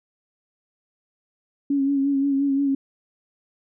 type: tone with vibrato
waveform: sine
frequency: 277.2 Hz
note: C#4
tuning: in tune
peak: -18 dBFS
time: 1.7-2.75 s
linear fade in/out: 5 ms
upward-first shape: sine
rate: 5.7 Hz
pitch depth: 36 cents each way
effects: none